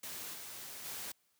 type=noise with level steps; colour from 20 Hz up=white; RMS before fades=-44 / -47 / -43 dBFS; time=0.03-1.12 s; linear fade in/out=5 ms; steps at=0.33 / 0.84 s; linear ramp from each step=20 ms; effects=white hiss -75 dBFS RMS until 1.39 s + high-pass 80 Hz 12 dB/octave